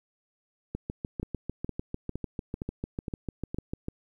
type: two click trains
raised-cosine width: 3 ms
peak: -19 / -20 dBFS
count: 22 / 6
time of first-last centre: 0.75-3.884 / 1.23-3.545 s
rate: 6.7 / 2.16 Hz
effects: 10-bit